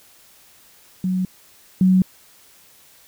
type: tone pair in turn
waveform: sine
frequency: 185.1 / 186.17 Hz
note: F#3 / F#3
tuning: +1 / +11 cents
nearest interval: unison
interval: 10 cents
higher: second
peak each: -18 / -11 dBFS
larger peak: second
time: 1.04-1.25 / 1.81-2.02 s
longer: neither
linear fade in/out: 2 ms
effects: white hiss -51 dBFS RMS until 3.07 s